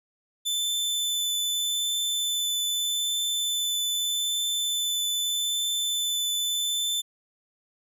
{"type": "tone with vibrato", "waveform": "sawtooth", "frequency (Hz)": 3520, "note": "A7", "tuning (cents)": 0, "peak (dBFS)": -22, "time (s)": [0.45, 7.02], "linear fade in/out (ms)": 20, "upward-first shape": "triangle", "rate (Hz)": 0.81, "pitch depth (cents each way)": 9, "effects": []}